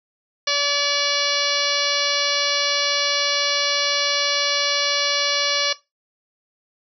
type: harmonic tone with a mistuned harmonic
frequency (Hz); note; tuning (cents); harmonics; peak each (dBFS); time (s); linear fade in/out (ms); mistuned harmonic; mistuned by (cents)
574; D5; -40; 1 / 2 / 3 / 4 / 5 / 6 / 7 / 8 / 9 / 10; -27 / -27 / -27 / -27 / -27 / -27 / -27 / -27 / -27 / -27; 0.47-5.73; 5; 7; +39
effects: noise-tail reverb RT60 0.2 s tail -17 dB re dry